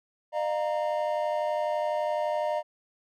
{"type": "chord", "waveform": "triangle", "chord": "Eb suspended second", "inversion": "none", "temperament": "equal with one note detuned", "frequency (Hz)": [606.6, 698.5, 932.3], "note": ["Eb5", "F5", "Bb5"], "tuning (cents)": [-44, 0, 0], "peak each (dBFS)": [-26, -30, -31], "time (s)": [0.32, 2.63], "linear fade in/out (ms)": 50, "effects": []}